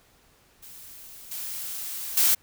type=noise with level steps; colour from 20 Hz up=blue; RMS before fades=-45 / -34 / -20 dBFS; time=0.62-2.35 s; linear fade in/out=10 ms; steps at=1.31 / 2.17 s; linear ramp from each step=5 ms; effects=pink hiss -60 dBFS RMS until 2.42 s